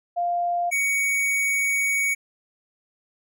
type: tone pair in turn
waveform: sine / square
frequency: 698.5 / 2241 Hz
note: F5 / C#7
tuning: 0 / +18 cents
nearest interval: octave + minor sixth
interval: 2018 cents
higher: second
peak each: -21 dBFS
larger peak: neither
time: 0.16-0.71 / 0.71-2.15 s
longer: second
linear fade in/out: 20 ms
effects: none